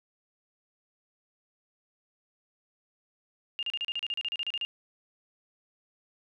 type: tone bursts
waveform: sine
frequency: 2818 Hz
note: F7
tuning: 15 cents sharp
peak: -29 dBFS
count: 15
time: 3.59-4.65 s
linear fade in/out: 0 ms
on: 38 ms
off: 35 ms
effects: none